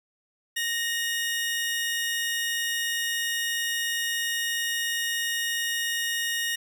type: tone pair together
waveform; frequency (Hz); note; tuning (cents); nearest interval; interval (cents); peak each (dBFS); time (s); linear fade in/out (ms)
sawtooth; 1857 / 2882; A#6 / F#7; -7 / -46; minor sixth; 761; -24 / -28; 0.56-6.56; 10
effects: none